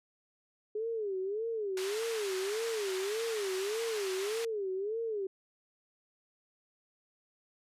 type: tone with vibrato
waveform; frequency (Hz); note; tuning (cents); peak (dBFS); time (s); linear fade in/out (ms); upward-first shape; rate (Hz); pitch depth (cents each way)
sine; 415.3; G#4; 0; -32; 0.75-5.27; 5; sine; 1.7; 180
type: band-pass noise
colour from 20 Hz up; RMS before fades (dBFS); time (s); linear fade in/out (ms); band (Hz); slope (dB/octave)
pink; -42; 1.77-4.45; 2; 1200 to 9000; 12
effects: resampled to 32000 Hz